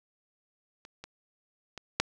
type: clicks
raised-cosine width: 0.2 ms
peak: -30 / -25 / -23 / -6 dBFS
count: 4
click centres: 0.851 / 1.04 / 1.777 / 2 s
effects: none